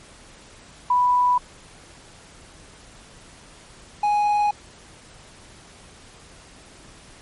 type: tone pair in turn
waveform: sine / triangle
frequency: 987.8 / 830.6 Hz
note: B5 / G#5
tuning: 0 / 0 cents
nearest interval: minor third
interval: 300 cents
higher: first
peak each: -15 dBFS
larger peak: neither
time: 0.9-1.38 / 4.03-4.51 s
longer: neither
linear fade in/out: 5 ms
effects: pink hiss -47 dBFS RMS until 7.21 s + MP3 48 kbps